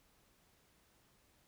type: silence
effects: pink hiss -71 dBFS RMS until 1.47 s